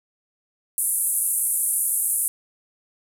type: band-pass noise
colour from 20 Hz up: pink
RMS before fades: -23 dBFS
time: 0.78-2.28 s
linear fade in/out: 0 ms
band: 9200 to 12000 Hz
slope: 48 dB/octave
effects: none